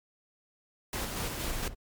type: noise with tremolo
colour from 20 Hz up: pink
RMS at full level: -34 dBFS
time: 0.93-1.68 s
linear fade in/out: 2 ms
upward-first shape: square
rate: 4.3 Hz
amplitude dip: 30%
type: noise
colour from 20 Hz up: brown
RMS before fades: -38 dBFS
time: 1.44-1.75 s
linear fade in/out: 20 ms
effects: MP3 96 kbps